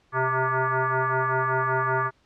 sine tone with frequency modulation, 133.1 Hz, C3, 30 cents sharp, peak -21 dBFS, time 0.12-2.11 s, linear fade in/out 50 ms, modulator 261 Hz, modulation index 5.7, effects pink hiss -64 dBFS RMS until 2.25 s + low-pass 5000 Hz 12 dB/octave

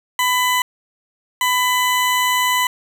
20% pulse tone pair in turn, 1000 / 1000 Hz, B5 / B5, +21 / +21 cents, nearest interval unison, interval 0 cents, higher neither, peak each -10 dBFS, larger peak neither, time 0.19-0.62 / 1.41-2.67 s, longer second, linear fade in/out 2 ms, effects none

